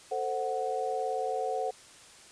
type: chord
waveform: sine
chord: F# diminished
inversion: first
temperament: equal with one note detuned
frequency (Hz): 444.9 / 523.3 / 740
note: A4 / C5 / F#5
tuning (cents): +19 / 0 / 0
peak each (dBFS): -34 / -34 / -32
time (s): 0.11-1.71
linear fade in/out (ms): 10
effects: white hiss -53 dBFS RMS until 2.31 s + resampled to 22050 Hz